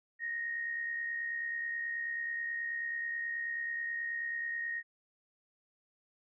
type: tone with amplitude modulation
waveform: sine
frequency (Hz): 1864.7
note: A#6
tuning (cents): 0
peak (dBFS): -32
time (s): 0.19-4.83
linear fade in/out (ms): 50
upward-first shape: sine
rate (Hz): 69.3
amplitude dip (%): 45
effects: none